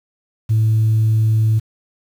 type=tone; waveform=sine; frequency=110 Hz; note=A2; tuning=in tune; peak=-10 dBFS; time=0.49-1.6 s; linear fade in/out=20 ms; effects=tanh soft clip ceiling -9 dBFS + 7-bit